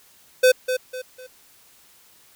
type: tone with echo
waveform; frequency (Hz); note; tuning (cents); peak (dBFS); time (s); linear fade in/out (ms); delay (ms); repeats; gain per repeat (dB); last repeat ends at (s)
square; 509; C5; -48; -12; 0.43-0.52; 10; 250; 3; -9; 1.27
effects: white hiss -54 dBFS RMS until 2.35 s